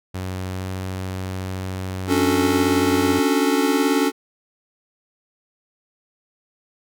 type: tone with pitch glide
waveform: sawtooth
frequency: 93 to 93.76 Hz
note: F#2 to F#2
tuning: +9 to +23 cents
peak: -22 dBFS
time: 0.14-3.2 s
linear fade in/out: 10 ms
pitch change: +14 cents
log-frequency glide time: 0.55-0.62 s
type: chord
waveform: square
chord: D major seventh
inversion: third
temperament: just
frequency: 275.3 / 293.7 / 367.1 / 440.5 Hz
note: C#4 / D4 / F#4 / A4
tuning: -12 / 0 / -14 / +2 cents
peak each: -21 / -23 / -25 / -24 dBFS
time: 2.07-4.12 s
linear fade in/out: 50 ms
effects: none